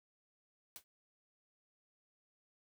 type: noise with exponential decay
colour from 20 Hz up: white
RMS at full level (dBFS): -45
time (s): 0.76-0.84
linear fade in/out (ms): 0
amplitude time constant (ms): 17
effects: none